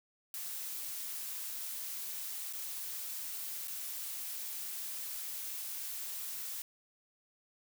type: noise with dropouts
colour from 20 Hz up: blue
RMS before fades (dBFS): -41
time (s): 0.34-6.62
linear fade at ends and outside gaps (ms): 1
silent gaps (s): 2.527-2.534 / 3.674-3.68
effects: none